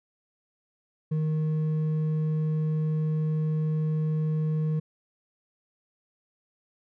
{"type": "tone with hard clipping", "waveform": "sine", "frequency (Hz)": 155.56, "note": "D#3", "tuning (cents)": 0, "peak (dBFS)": -25, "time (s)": [1.11, 4.8], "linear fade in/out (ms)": 10, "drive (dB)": 4, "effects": []}